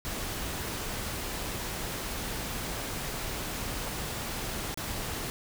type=noise with dropouts; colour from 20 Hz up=pink; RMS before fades=-35 dBFS; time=0.05-5.3 s; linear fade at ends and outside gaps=0 ms; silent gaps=4.743-4.774 s; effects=none